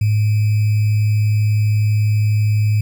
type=tone with sample-and-hold; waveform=sine; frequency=106.1 Hz; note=G#2; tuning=38 cents sharp; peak=-12 dBFS; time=0.01-2.81 s; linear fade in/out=5 ms; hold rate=2450 Hz; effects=none